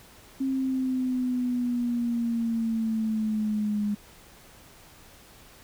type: exponential sweep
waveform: sine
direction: down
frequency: 268.2 to 205.9 Hz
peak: -24 dBFS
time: 0.4-3.95 s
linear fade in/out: 10 ms
effects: pink hiss -52 dBFS RMS until 5.63 s